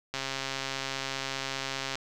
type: click train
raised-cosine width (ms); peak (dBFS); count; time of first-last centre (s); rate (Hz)
0.2; -15; 246; 0.14-1.955; 135
effects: none